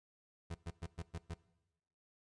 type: tone bursts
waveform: 30% pulse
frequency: 84 Hz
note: E2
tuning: 33 cents sharp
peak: -38 dBFS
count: 6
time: 0.5-1.344 s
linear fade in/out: 10 ms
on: 49 ms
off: 110 ms
effects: noise-tail reverb RT60 1.0 s tail -20 dB re dry + resampled to 22050 Hz